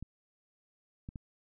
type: clicks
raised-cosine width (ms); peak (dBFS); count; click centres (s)
5; -29; 3; 0.026 / 1.089 / 1.158
effects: none